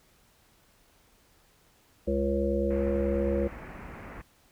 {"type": "harmonic tone", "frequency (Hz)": 69, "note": "C#2", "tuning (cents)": -7, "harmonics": [1, 3, 5, 7, 8], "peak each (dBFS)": [-31, -31, -31, -31, -31], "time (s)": [2.07, 3.48], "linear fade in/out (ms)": 10}
{"type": "low-pass noise", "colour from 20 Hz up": "pink", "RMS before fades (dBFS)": -43, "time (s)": [2.7, 4.22], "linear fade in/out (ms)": 10, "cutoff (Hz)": 2400, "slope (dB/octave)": 48}
{"effects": ["pink hiss -63 dBFS RMS until 4.51 s"]}